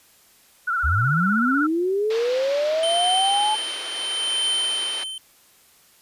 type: tone with vibrato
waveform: sine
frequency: 1405 Hz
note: F6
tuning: 10 cents sharp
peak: -20 dBFS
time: 0.67-1.67 s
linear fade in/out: 10 ms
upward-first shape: sine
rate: 16 Hz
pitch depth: 96 cents each way
type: linear sweep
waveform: sine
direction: up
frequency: 62.3 to 868 Hz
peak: -19 dBFS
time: 0.83-3.56 s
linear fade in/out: 20 ms
type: band-pass noise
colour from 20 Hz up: white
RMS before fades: -35 dBFS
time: 2.1-5.04 s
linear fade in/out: 5 ms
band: 320 to 4500 Hz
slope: 24 dB/octave
type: tone with tremolo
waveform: square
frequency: 3089 Hz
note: G7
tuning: 26 cents flat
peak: -20 dBFS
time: 2.83-5.18 s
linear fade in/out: 2 ms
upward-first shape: triangle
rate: 0.75 Hz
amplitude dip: 75%
effects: white hiss -55 dBFS RMS until 6.01 s + resampled to 32000 Hz